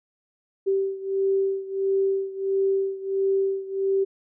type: beating tone pair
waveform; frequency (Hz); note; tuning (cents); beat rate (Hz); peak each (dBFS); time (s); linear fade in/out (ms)
sine; 388.3 / 389.8; G4 / G4; -16 / -10; 1.5; -23 / -26; 0.66-4.05; 20
effects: none